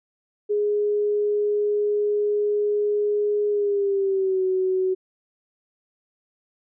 sine tone with pitch glide, 415.3 to 374.3 Hz, G#4 to F#4, 0 to +20 cents, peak -19 dBFS, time 0.49-4.95 s, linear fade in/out 20 ms, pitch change -180 cents, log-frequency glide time 3.49-4.43 s, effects none

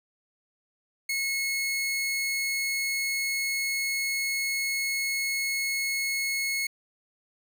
sawtooth tone, 2180 Hz, C#7, 29 cents flat, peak -23 dBFS, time 1.09-6.67 s, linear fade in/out 5 ms, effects none

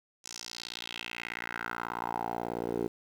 10% pulse tone with band-pass filter sweep, 58.4 Hz, A#1, 4 cents sharp, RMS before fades -37 dBFS, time 0.24-2.88 s, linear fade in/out 10 ms, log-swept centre 6600 to 400 Hz, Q 3.2, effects 9-bit

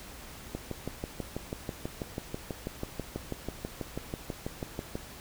click train, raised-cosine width 2 ms, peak -20 dBFS, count 28, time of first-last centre 0.55-4.955 s, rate 6.13 Hz, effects added 60 Hz sine -55 dBFS peak until 5.2 s + pink hiss -47 dBFS RMS until 5.2 s

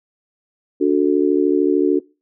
sine chord, D major, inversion none, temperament just, 293.7 / 367.1 / 440.5 Hz, D4 / F#4 / A4, 0 / -14 / +2 cents, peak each -16 / -16 / -20 dBFS, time 0.8-2 s, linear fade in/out 20 ms, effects noise-tail reverb RT60 0.3 s tail -22 dB re dry

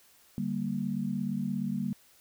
sine chord, G minor, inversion second, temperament equal, 146.83 / 196 / 233.1 Hz, D3 / G3 / Bb3, 0 / 0 / 0 cents, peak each -37 / -32 / -33 dBFS, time 0.38-1.93 s, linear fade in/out 0 ms, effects white hiss -61 dBFS RMS until 2.2 s

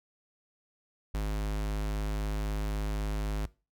square tone, 51.91 Hz, G#1, in tune, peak -30 dBFS, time 1.14-3.46 s, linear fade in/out 5 ms, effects noise-tail reverb RT60 0.3 s tail -20 dB re dry

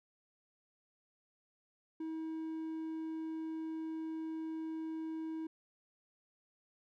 triangle tone with hard clipping, 320 Hz, D#4, 49 cents sharp, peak -39 dBFS, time 2-5.47 s, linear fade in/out 5 ms, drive 6 dB, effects none

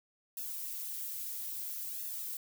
violet noise with flanger, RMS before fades -40 dBFS, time 0.37-2.37 s, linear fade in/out 2 ms, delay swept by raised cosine 1.1 to 5.5 ms, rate 0.6 Hz, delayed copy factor +0.8, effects none

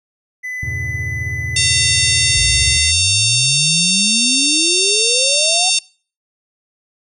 triangle tone with pitch glide, 2005 to 2033 Hz, B6 to B6, +26 to +50 cents, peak -21 dBFS, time 0.43-2.92 s, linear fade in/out 20 ms, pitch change +24 cents, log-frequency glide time 1.96-2.72 s
triangle chord, E diminished seventh, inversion none, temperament equal, 82.41 / 98 / 116.54 / 138.59 Hz, E2 / G2 / Bb2 / Db3, 0 / 0 / 0 / 0 cents, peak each -25 / -26 / -25 / -28 dBFS, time 0.63-2.77 s, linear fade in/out 0 ms
harmonic tone, 909 Hz, A#5, 44 cents flat, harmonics 3 / 4 / 5 / 6 / 7 / 8 / 9 / 10, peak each -20 / -18 / -22 / -20 / -21 / -24 / -27 / -20 dBFS, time 1.56-5.79 s, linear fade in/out 5 ms
sine exponential sweep, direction up, 55 to 760 Hz, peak -21 dBFS, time 2.36-5.7 s, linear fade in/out 10 ms
effects noise-tail reverb RT60 0.4 s tail -23 dB re dry

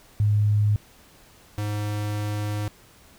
sine / square tone pair in turn, 104.5 / 104.5 Hz, G#2 / G#2, +11 / +11 cents, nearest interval unison, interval 0 cents, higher neither, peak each -17 / -26 dBFS, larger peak first, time 0.2-0.76 / 1.58-2.68 s, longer second, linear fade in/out 0 ms, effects pink hiss -53 dBFS RMS until 3.18 s

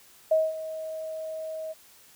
sine tone with ADSR envelope, 634 Hz, D#5, 32 cents sharp, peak -17 dBFS, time 0.31-1.74 s, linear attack 7 ms, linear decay 210 ms, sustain -15 dB, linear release 28 ms, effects white hiss -55 dBFS RMS until 2.15 s

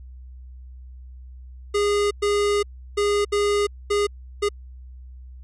square tone bursts at uneven times, 410 Hz, G#4, 22 cents flat, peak -19 dBFS, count 6, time 1.74-2.11 / 2.22-2.63 / 2.97-3.25 / 3.32-3.67 / 3.9-4.07 / 4.42-4.49 s, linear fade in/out 10 ms, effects added 63 Hz sine -38 dBFS peak until 5.43 s + resampled to 22050 Hz

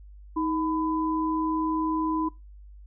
sine tone pair together, 315.9 / 1002.9 Hz, D#4 / B5, +26 / +26 cents, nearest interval octave + minor sixth, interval 2000 cents, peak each -25 / -29 dBFS, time 0.36-2.29 s, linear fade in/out 10 ms, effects noise-tail reverb RT60 0.2 s tail -20 dB re dry + added 50 Hz sine -44 dBFS peak until 2.86 s

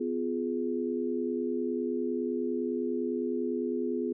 sine chord, F diminished, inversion second, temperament just, 251.4 / 349.2 / 419.1 Hz, Cb4 / F4 / Ab4, +31 / 0 / +16 cents, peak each -32 / -33 / -33 dBFS, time 0-4.13 s, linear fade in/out 10 ms, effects none

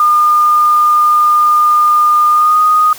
sine tone with pitch glide, 1212 to 1239.6 Hz, D#6 to D#6, -46 to -7 cents, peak -6 dBFS, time 0-2.93 s, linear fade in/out 2 ms, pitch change +39 cents, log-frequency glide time 2.3-2.6 s, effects white hiss -32 dBFS RMS until 2.98 s

